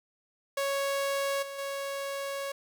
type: tone with level steps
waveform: sawtooth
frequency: 554.4 Hz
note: C#5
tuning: in tune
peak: -24 / -34 / -29 dBFS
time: 0.57-2.52 s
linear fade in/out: 5 ms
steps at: 1.42 / 1.58 s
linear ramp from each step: 10 ms
effects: none